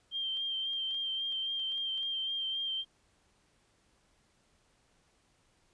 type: tone with vibrato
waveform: sine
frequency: 3165 Hz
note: G7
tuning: 16 cents sharp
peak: -32 dBFS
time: 0.11-2.85 s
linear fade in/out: 50 ms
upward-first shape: sine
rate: 3.7 Hz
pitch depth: 23 cents each way
type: clicks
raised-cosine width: 0.2 ms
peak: -40 dBFS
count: 10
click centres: 0.371 / 0.733 / 0.91 / 0.945 / 1.323 / 1.598 / 1.72 / 1.779 / 1.977 / 2.031 s
effects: pink hiss -70 dBFS RMS until 5.73 s + resampled to 22050 Hz